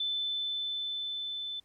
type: tone with level ramp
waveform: sine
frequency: 3520 Hz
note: A7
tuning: in tune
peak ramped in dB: -29 to -35 dBFS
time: 0-1.6 s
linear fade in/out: 5 ms
effects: pink hiss -70 dBFS RMS until 1.64 s + low-pass 12000 Hz 12 dB/octave